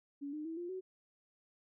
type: tone with pitch steps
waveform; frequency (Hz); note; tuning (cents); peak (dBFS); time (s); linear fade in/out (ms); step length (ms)
sine; 283.4 / 303.7 / 325.5 / 348.9 / 373.9; C#4 / D#4 / E4 / F4 / F#4; +38 / -42 / -22 / -2 / +18; -39; 0.21-0.81; 20; 120
effects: none